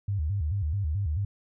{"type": "tone with vibrato", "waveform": "sine", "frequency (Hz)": 87.31, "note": "F2", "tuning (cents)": 0, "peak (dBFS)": -25, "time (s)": [0.08, 1.25], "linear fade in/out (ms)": 5, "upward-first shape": "square", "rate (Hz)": 4.6, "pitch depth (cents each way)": 240, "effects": []}